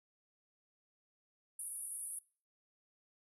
pink band-pass noise, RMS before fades -44 dBFS, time 1.59-2.19 s, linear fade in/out 5 ms, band 9500 to 11000 Hz, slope 96 dB/octave, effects noise-tail reverb RT60 0.4 s tail -22 dB re dry

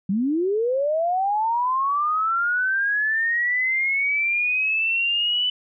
sine linear sweep, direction up, 181.7 to 3000 Hz, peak -19 dBFS, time 0.09-5.5 s, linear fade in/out 5 ms, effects none

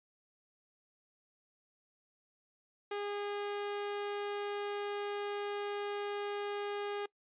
sawtooth tone, 408.8 Hz, G#4, 27 cents flat, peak -32 dBFS, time 2.91-7.06 s, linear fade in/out 5 ms, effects noise-tail reverb RT60 0.1 s tail -23 dB re dry + resampled to 8000 Hz

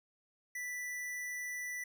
square tone, 1975.5 Hz, B6, in tune, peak -39 dBFS, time 0.55-1.84 s, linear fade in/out 5 ms, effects none

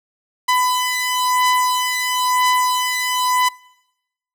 sawtooth beating tone pair, 1001 / 1002 Hz, B5 / B5, +23 / +25 cents, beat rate 1 Hz, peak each -14 / -17 dBFS, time 0.48-3.49 s, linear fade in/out 10 ms, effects noise-tail reverb RT60 0.9 s tail -23 dB re dry

